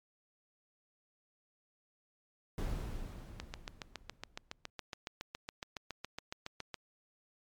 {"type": "noise with exponential decay", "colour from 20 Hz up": "brown", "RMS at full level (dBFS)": -34, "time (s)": [2.58, 4.7], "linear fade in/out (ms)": 2, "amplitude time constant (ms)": 460}
{"type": "click train", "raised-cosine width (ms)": 0.2, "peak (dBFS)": -23, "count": 25, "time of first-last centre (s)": [3.4, 6.743], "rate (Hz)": 7.18}
{"effects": ["MP3 96 kbps"]}